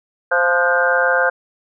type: harmonic tone with a mistuned harmonic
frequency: 174.4 Hz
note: F3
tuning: 2 cents flat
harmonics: 3 / 4 / 5 / 6 / 7 / 8 / 9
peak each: -18 / -22 / -25 / -27 / -27 / -19 / -18 dBFS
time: 0.31-1.3 s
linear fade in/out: 10 ms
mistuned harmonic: 8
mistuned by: +57 cents
effects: none